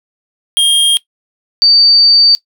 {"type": "tone pair in turn", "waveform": ["square", "sine"], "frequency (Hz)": [3226, 4606], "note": ["G7", "D8"], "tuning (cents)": [49, -34], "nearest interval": "tritone", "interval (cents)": 617, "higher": "second", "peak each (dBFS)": [-7, -4], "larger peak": "second", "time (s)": [[0.57, 0.97], [1.62, 2.35]], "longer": "second", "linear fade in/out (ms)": 0, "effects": ["noise-tail reverb RT60 0.1 s tail -18 dB re dry"]}